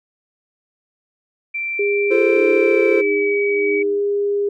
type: tone with pitch glide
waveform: sine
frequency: 2349 to 2274 Hz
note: D7 to C#7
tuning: 0 to +44 cents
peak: -21 dBFS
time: 1.54-3.83 s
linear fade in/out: 10 ms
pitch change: -56 cents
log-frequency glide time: 2.52-3.33 s
type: tone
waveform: sine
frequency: 406 Hz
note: G#4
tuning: 39 cents flat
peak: -16 dBFS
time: 1.79-4.49 s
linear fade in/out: 5 ms
type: chord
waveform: triangle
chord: F major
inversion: none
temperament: equal with one note detuned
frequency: 345.4 / 440 / 523.3 Hz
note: F4 / A4 / C5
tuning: -19 / 0 / 0 cents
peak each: -17 dBFS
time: 2.1-3.02 s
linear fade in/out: 20 ms
type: tone with tremolo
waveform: sine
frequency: 311.1 Hz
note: D#4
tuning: in tune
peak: -23 dBFS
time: 2.34-4.05 s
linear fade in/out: 20 ms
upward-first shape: triangle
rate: 1.6 Hz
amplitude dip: 100%
effects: none